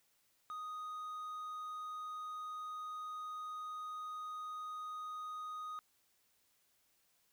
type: tone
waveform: triangle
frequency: 1244.5 Hz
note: D#6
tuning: in tune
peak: -40 dBFS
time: 0.5-5.79 s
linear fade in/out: 0 ms
effects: white hiss -75 dBFS RMS until 7.32 s